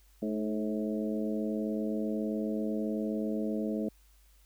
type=harmonic tone with a mistuned harmonic; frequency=107.6 Hz; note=A2; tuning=38 cents flat; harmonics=2 / 3 / 4 / 5 / 6; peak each=-32 / -36 / -38 / -40 / -42 dBFS; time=0.22-3.89 s; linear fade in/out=5 ms; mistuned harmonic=3; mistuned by=-49 cents; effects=added 50 Hz sine -59 dBFS peak until 4.45 s + white hiss -67 dBFS RMS until 4.45 s